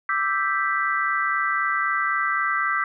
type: chord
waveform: sine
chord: E minor seventh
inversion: third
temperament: equal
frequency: 1174.7 / 1318.5 / 1568 / 1975.5 Hz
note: D6 / E6 / G6 / B6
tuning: 0 / 0 / 0 / 0 cents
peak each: -26 dBFS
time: 0.09-2.84 s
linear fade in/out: 2 ms
effects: none